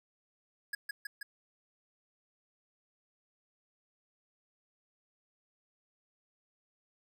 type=tone with echo; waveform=square; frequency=1668 Hz; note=G#6; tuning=7 cents sharp; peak=-34 dBFS; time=0.73-0.75 s; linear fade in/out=5 ms; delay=160 ms; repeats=3; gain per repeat=-2 dB; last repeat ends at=1.23 s; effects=none